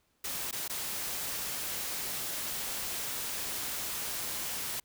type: noise with dropouts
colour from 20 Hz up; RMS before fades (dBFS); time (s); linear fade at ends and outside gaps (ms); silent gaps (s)
white; -36; 0.24-4.8; 5; 0.512-0.526 / 0.68-0.696
effects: pink hiss -73 dBFS RMS until 4.84 s